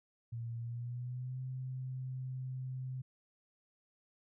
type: tone with pitch glide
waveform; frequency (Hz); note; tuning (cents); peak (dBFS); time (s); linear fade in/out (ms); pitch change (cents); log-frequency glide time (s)
sine; 116.54 to 129.31; A#2 to C3; 0 to -20; -38; 0.32-3.02; 10; +180; 0.59-1.4
effects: none